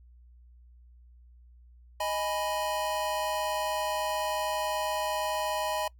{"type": "chord", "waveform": "square", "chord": "G# minor", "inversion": "second", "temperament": "equal", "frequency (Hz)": [622.3, 830.6, 987.8], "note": ["D#5", "G#5", "B5"], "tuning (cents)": [0, 0, 0], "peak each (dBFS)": [-33, -35, -34], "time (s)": [2, 5.88], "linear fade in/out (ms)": 5, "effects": ["noise-tail reverb RT60 0.1 s tail -23 dB re dry", "added 60 Hz sine -52 dBFS peak until 5.99 s"]}